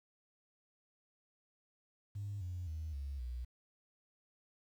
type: tone with pitch steps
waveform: sine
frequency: 101.6 / 89.48 / 78.8 / 69.39 / 61.11 Hz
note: G#2 / F2 / D#2 / C#2 / B1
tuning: -38 / +43 / +23 / +2 / -18 cents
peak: -38 dBFS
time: 2.15-3.45 s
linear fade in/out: 10 ms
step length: 260 ms
effects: tanh soft clip ceiling -34 dBFS + 11-bit